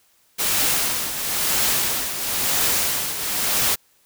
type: noise with tremolo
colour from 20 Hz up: white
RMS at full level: -19 dBFS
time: 0.38-3.76 s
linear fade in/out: 20 ms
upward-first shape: triangle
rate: 0.99 Hz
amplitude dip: 65%
effects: white hiss -60 dBFS RMS until 4.05 s